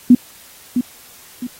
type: tone with echo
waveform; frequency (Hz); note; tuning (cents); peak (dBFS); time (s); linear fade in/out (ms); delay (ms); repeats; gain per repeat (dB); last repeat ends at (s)
sine; 246.2; B3; -5; -3; 0.1-0.15; 5; 660; 2; -9; 1.47
effects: white hiss -43 dBFS RMS until 1.59 s + AAC 48 kbps